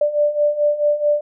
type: beating tone pair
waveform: sine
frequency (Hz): 587.3 / 591.9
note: D5 / D5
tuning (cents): 0 / +13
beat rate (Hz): 4.6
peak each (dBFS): -20 / -16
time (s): 0.01-1.21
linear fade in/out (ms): 5
effects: none